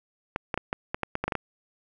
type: clicks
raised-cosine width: 0.5 ms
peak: -12 dBFS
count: 11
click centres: 0.361 / 0.542 / 0.576 / 0.729 / 0.945 / 1.033 / 1.154 / 1.24 / 1.28 / 1.322 / 1.353 s
effects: none